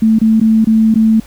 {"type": "tone with dropouts", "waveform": "sine", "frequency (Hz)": 221, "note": "A3", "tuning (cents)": 8, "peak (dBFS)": -6, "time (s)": [0.02, 1.2], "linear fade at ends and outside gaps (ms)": 5, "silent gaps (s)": [[0.188, 0.214], [0.4, 0.412], [0.646, 0.67], [0.943, 0.956]], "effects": ["added 50 Hz sine -37 dBFS peak until 1.26 s", "pink hiss -41 dBFS RMS until 1.26 s"]}